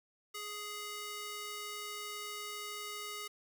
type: tone with high-pass filter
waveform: square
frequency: 416.2 Hz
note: G#4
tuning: 4 cents sharp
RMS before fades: -43 dBFS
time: 0.34-3.28 s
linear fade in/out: 10 ms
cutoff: 1200 Hz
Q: 0.53
effects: none